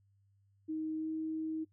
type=tone with pitch glide; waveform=sine; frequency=314.2 to 316.9 Hz; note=D#4 to D#4; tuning=+17 to +32 cents; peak=-34 dBFS; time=0.68-1.65 s; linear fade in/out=20 ms; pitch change=+15 cents; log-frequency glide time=0.97-1.08 s; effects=noise-tail reverb RT60 0.1 s tail -20 dB re dry + added 99 Hz sine -67 dBFS peak until 1.72 s